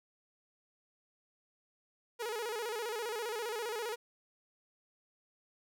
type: tone with vibrato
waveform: sawtooth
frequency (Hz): 451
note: A4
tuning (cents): +43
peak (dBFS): -32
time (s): 2.19-3.96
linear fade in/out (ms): 20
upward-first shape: square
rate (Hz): 15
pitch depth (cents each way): 97
effects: none